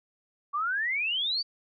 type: exponential sweep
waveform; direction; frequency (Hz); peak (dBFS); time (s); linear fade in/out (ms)
sine; up; 1124 to 4699; -26; 0.53-1.43; 20
effects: none